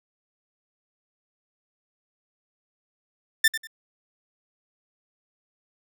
sawtooth tone with echo, 1786 Hz, A6, 25 cents sharp, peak -11 dBFS, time 3.44-3.48 s, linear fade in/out 5 ms, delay 96 ms, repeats 2, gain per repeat -12 dB, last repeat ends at 3.672 s, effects none

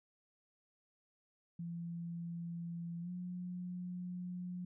sine tone with pitch glide, 170 to 179.28 Hz, F3 to F3, -46 to +46 cents, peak -40 dBFS, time 1.59-4.65 s, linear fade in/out 5 ms, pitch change +92 cents, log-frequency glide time 3.01-3.1 s, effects none

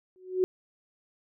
sine tone with exponential growth, 370 Hz, F#4, in tune, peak -18 dBFS, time 0.16-0.44 s, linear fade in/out 0 ms, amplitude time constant 60 ms, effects none

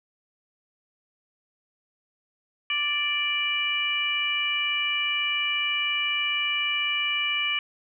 harmonic tone, 587.3 Hz, D5, in tune, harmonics 2 / 3 / 4 / 5, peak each -35 / -36 / -26 / -27 dBFS, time 2.7-7.59 s, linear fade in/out 2 ms, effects none

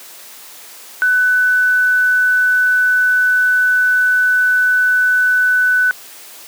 sine tone, 1500 Hz, F#6, 23 cents sharp, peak -10 dBFS, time 1.02-5.91 s, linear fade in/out 0 ms, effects white hiss -37 dBFS RMS until 6.47 s + high-pass 300 Hz 12 dB/octave

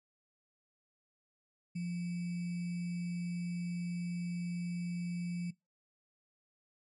sine tone with sample-and-hold, 174.61 Hz, F3, in tune, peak -34 dBFS, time 1.75-5.51 s, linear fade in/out 10 ms, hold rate 2450 Hz, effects noise-tail reverb RT60 0.2 s tail -21 dB re dry + MP3 48 kbps

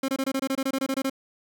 30% pulse tone bursts, 268.3 Hz, C4, 44 cents sharp, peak -21 dBFS, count 14, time 0.03-1.098 s, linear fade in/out 5 ms, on 54 ms, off 24 ms, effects none

